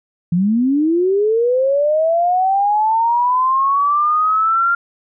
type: linear sweep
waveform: sine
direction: up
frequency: 164.81 to 1396 Hz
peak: -12 dBFS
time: 0.32-4.75 s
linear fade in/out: 5 ms
effects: none